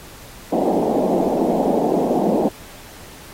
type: band-pass noise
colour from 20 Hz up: pink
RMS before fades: -18 dBFS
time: 0.52-2.49 s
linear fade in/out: 10 ms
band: 190 to 810 Hz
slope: 48 dB/octave
effects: pink hiss -41 dBFS RMS until 3.33 s + AAC 48 kbps